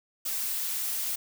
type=noise; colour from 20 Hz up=blue; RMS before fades=-31 dBFS; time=0.25-1.16 s; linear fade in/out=10 ms; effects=none